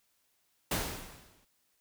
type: noise with exponential decay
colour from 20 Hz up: pink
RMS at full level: -29 dBFS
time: 0.71-1.45 s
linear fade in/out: 5 ms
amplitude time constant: 160 ms
effects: white hiss -74 dBFS RMS until 1.8 s